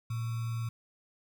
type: tone with sample-and-hold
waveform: sine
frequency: 115.2 Hz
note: A#2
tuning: 20 cents flat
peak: -31 dBFS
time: 0.1-0.69 s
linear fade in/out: 5 ms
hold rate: 1225 Hz
effects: none